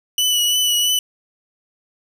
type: tone with vibrato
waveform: sawtooth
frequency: 2960 Hz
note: F#7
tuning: in tune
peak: -12 dBFS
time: 0.18-0.99 s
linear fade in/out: 2 ms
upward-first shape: triangle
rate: 3 Hz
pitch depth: 29 cents each way
effects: none